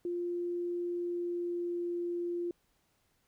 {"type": "tone with pitch glide", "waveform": "sine", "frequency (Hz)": [349.5, 347.5], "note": ["F4", "F4"], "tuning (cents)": [1, -9], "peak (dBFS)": -32, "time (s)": [0.05, 2.51], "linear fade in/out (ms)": 2, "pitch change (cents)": -10, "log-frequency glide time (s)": [0.85, 1.93], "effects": ["pink hiss -74 dBFS RMS until 3.27 s"]}